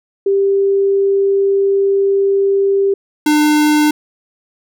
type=tone pair in turn; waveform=sine / square; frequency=394.3 / 300.8 Hz; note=G4 / D4; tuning=+10 / +42 cents; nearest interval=perfect fourth; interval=468 cents; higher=first; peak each=-10 dBFS; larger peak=neither; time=0.26-2.94 / 3.26-3.91 s; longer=first; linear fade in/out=5 ms; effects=none